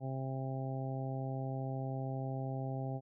harmonic tone, 132.8 Hz, C3, 26 cents sharp, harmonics 1 / 2 / 3 / 4 / 5 / 6, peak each -37 / -44 / -48 / -48 / -46 / -47 dBFS, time 0-3.01 s, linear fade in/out 50 ms, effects none

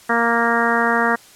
harmonic tone, 233.1 Hz, A#3, in tune, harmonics 1 / 2 / 3 / 4 / 5 / 6 / 7 / 8, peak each -23 / -23 / -23 / -23 / -23 / -23 / -23 / -23 dBFS, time 0.09-1.16 s, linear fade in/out 10 ms, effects white hiss -46 dBFS RMS until 1.35 s + low-pass 11000 Hz 12 dB/octave

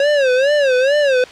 square tone with vibrato, 546 Hz, C#5, 26 cents flat, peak -12 dBFS, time 0-1.24 s, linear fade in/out 2 ms, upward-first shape sine, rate 2.3 Hz, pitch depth 150 cents each way, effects white hiss -37 dBFS RMS until 1.31 s + low-pass 4000 Hz 12 dB/octave

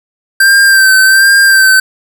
square tone with vibrato, 1568 Hz, G6, in tune, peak -4 dBFS, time 0.4-1.8 s, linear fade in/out 5 ms, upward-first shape sine, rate 1.3 Hz, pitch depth 37 cents each way, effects none

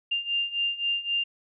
sine beating tone pair, 2794 / 2797.8 Hz, F7 / F7, 0 / +2 cents, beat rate 3.8 Hz, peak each -30 / -27 dBFS, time 0.11-1.24 s, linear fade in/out 10 ms, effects none

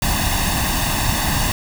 pink noise with comb filter, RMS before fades -19 dBFS, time 0.02-1.52 s, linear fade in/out 2 ms, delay 1.1 ms, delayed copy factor +0.75, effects none

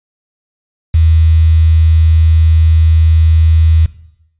sine tone with quantisation, 80.4 Hz, E2, 43 cents flat, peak -5 dBFS, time 0.94-3.86 s, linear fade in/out 5 ms, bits 5, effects noise-tail reverb RT60 0.8 s tail -17 dB re dry + resampled to 8000 Hz

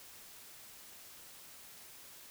silence, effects white hiss -54 dBFS RMS until 2.3 s

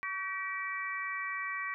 harmonic tone with a mistuned harmonic, 385.2 Hz, G4, 30 cents flat, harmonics 3 / 4 / 5 / 6, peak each -39 / -45 / -37 / -40 dBFS, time 0.03-1.74 s, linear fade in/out 0 ms, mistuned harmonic 3, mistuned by -29 cents, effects none

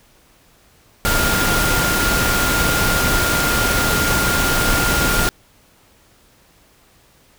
sine tone in noise, 1407 Hz, F6, 12 cents sharp, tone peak -20 dBFS, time 1.05-5.29 s, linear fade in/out 0 ms, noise pink, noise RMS -18 dBFS, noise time 1.05-5.29 s, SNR -5 dB, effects pink hiss -53 dBFS RMS until 7.38 s

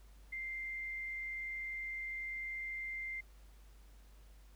sine tone with frequency modulation, 2093 Hz, C7, in tune, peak -39 dBFS, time 0.32-3.21 s, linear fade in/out 10 ms, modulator 70.2 Hz, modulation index 0.31, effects added 50 Hz sine -56 dBFS peak until 4.55 s + pink hiss -68 dBFS RMS until 4.55 s

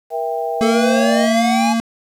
sine chord, E diminished, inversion second, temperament just, 474.7 / 659.3 / 791.1 Hz, Bb4 / E5 / G5, +31 / 0 / +16 cents, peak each -23 dBFS, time 0.1-1.28 s, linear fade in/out 50 ms
square tone, 228.9 Hz, A#3, 31 cents flat, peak -16 dBFS, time 0.61-1.8 s, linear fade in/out 0 ms
square exponential sweep, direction up, 430 to 852 Hz, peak -17 dBFS, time 0.61-1.74 s, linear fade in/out 20 ms
effects low-pass 9000 Hz 12 dB/octave + 8-bit

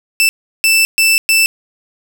sawtooth tone bursts at uneven times, 2654 Hz, E7, 11 cents sharp, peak -5 dBFS, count 4, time 0.2-0.29 / 0.64-0.85 / 0.98-1.18 / 1.29-1.46 s, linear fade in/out 0 ms, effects none

